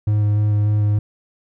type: tone with vibrato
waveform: triangle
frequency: 104.7 Hz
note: G#2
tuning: 15 cents sharp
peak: -12 dBFS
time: 0.07-0.99 s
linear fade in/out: 5 ms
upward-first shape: square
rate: 3.4 Hz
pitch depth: 10 cents each way
effects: none